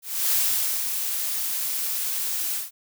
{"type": "noise with ADSR envelope", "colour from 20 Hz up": "blue", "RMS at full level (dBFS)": -21, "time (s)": [0.02, 2.71], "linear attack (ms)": 300, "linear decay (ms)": 490, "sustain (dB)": -6, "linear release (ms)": 150, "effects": []}